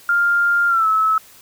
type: tone with pitch glide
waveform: sine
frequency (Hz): 1400 to 1298.7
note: F6 to E6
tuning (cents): +4 to -26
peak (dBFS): -13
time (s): 0.09-1.18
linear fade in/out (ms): 2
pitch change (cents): -130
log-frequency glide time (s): 0.68-0.87
effects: white hiss -46 dBFS RMS until 1.41 s